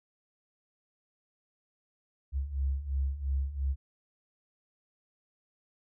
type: beating tone pair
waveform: sine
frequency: 66.4 / 69.3 Hz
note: C2 / C#2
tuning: +26 / 0 cents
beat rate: 2.9 Hz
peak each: -34 / -30 dBFS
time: 2.32-3.76 s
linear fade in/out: 50 ms
effects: none

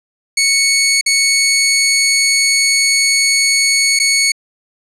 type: tone with dropouts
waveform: 15% pulse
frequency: 2215 Hz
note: C#7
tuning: 2 cents flat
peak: -4 dBFS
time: 0.37-4.32 s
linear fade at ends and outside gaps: 5 ms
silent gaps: 1.012-1.061 / 3.991-3.998 s
effects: low-pass 11000 Hz 12 dB/octave

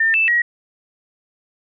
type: tone with pitch steps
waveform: sine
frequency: 1802 / 2643 / 1904 Hz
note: A6 / E7 / A#6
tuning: +41 / +4 / +36 cents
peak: -13 dBFS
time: 0-0.42 s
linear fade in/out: 5 ms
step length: 140 ms
effects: none

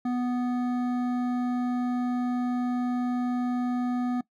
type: tone with hard clipping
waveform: sine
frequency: 246.9 Hz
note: B3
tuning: in tune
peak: -27 dBFS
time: 0.05-4.21 s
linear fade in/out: 5 ms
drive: 11 dB
effects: noise-tail reverb RT60 0.1 s tail -20 dB re dry

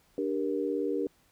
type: chord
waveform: sine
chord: G minor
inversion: second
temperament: just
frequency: 294 / 392 / 470.4 Hz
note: D4 / G4 / Bb4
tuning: +2 / 0 / +16 cents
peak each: -32 dBFS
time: 0.18-1.07 s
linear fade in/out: 2 ms
effects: pink hiss -66 dBFS RMS until 1.31 s

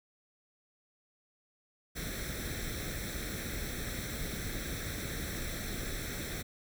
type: noise with comb filter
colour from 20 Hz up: pink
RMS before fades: -38 dBFS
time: 1.95-6.43 s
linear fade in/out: 20 ms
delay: 0.52 ms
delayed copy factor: +0.75
effects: none

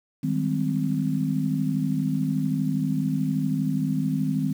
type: chord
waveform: sine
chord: Ab major seventh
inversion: second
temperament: just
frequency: 155.74 / 194.67 / 207.7 / 259.6 Hz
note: Eb3 / G3 / Ab3 / C4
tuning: +2 / -12 / 0 / -13 cents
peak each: -26 / -29 / -31 / -26 dBFS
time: 0.23-4.53 s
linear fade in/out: 10 ms
effects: 8-bit

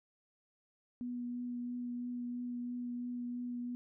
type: tone with vibrato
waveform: sine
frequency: 243.8 Hz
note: B3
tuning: 22 cents flat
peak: -37 dBFS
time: 1.01-3.75 s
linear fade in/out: 0 ms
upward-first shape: triangle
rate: 3 Hz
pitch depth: 13 cents each way
effects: none

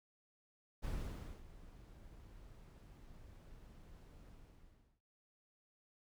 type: noise with ADSR envelope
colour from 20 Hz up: brown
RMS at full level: -40 dBFS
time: 0.82-5.01 s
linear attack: 26 ms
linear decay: 580 ms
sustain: -17 dB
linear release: 720 ms
effects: none

